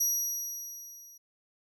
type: tone with level ramp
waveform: 30% pulse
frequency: 5780 Hz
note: F#8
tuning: 41 cents flat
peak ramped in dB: -20 to -47 dBFS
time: 0-1.18 s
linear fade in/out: 10 ms
effects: none